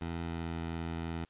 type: tone with pitch glide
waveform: 15% pulse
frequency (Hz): 83.8 to 82.89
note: E2 to E2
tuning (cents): +29 to +10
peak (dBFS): -29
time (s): 0.01-1.25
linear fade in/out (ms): 5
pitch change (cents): -19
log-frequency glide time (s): 0.22-0.54
effects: white hiss -70 dBFS RMS until 1.29 s + resampled to 8000 Hz